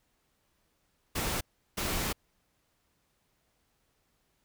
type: noise bursts at uneven times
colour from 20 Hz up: pink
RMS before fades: -32 dBFS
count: 2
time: 1.15-1.41 / 1.77-2.13 s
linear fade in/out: 10 ms
effects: pink hiss -74 dBFS RMS until 4.44 s